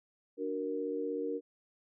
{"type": "chord", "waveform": "sine", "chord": "D augmented", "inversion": "none", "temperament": "equal", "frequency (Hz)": [293.7, 370, 466.2], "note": ["D4", "F#4", "A#4"], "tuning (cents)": [0, 0, 0], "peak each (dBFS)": [-38, -40, -35], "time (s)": [0.37, 1.41], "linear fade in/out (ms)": 50, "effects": []}